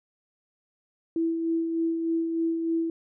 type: tone with tremolo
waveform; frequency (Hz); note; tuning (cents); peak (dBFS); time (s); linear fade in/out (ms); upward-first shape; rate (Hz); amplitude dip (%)
sine; 329.6; E4; 0; -22; 1.16-2.9; 2; sine; 3.3; 40
effects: none